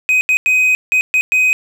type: tone bursts at uneven times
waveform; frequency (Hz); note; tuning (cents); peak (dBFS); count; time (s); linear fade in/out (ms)
triangle; 2512; D#7; +16; -8; 6; 0.09-0.21 / 0.29-0.37 / 0.46-0.75 / 0.92-1.01 / 1.14-1.21 / 1.32-1.53; 0
effects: none